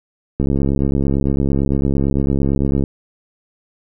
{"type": "click train", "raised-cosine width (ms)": 3, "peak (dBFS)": -5, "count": 169, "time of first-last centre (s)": [0.4, 2.838], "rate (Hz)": 68.9, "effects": []}